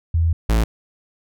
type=tone pair in turn; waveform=sine / 45% pulse; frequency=82.8 / 55.26 Hz; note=E2 / A1; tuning=+8 / +8 cents; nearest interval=perfect fifth; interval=700 cents; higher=first; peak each=-14 dBFS; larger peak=neither; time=0.14-0.33 / 0.49-0.64 s; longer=first; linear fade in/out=5 ms; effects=none